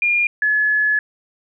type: tone pair in turn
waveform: sine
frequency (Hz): 2414 / 1707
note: D7 / G#6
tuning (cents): +47 / +47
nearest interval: tritone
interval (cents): 600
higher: first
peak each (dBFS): -14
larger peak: neither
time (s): 0.02-0.27 / 0.42-0.99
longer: second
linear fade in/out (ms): 2
effects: none